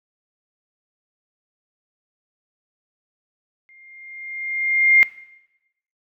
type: tone with exponential growth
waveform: sine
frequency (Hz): 2115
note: C7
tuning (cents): +18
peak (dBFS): -8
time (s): 3.69-5.03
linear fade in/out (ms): 0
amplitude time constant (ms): 290
effects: noise-tail reverb RT60 0.9 s tail -18 dB re dry